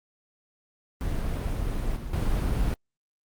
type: noise with level steps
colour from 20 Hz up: brown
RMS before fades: -28 / -34 / -25 dBFS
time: 1.01-2.74 s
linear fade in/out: 0 ms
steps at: 1.96 / 2.13 s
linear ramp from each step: 5 ms
effects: Opus 32 kbps